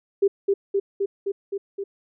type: tone with echo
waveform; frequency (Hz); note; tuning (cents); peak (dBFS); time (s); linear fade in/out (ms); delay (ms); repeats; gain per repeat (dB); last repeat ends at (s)
sine; 396.5; G4; +20; -14; 0.22-0.28; 10; 260; 6; -2; 1.84
effects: none